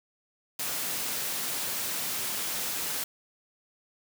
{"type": "high-pass noise", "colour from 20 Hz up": "white", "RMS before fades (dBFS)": -32, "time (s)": [0.59, 3.04], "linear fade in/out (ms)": 5, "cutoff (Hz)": 100, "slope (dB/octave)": 24, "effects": []}